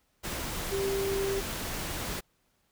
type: tone in noise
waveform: sine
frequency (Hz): 392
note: G4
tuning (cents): 0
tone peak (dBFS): -28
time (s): 0.71-1.41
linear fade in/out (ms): 20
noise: pink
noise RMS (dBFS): -35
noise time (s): 0.23-2.21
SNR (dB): +4
effects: pink hiss -72 dBFS RMS until 2.71 s